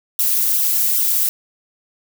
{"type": "noise with flanger", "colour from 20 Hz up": "violet", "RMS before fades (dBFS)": -17, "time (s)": [0.19, 1.29], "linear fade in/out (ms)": 0, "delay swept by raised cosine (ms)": [0.43, 3.23], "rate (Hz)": 2.5, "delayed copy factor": -1, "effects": []}